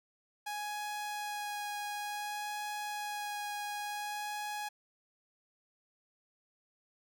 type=tone with vibrato; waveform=sawtooth; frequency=830.6 Hz; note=G#5; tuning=in tune; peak=-33 dBFS; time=0.46-4.69 s; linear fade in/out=10 ms; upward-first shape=sine; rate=0.56 Hz; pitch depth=10 cents each way; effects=none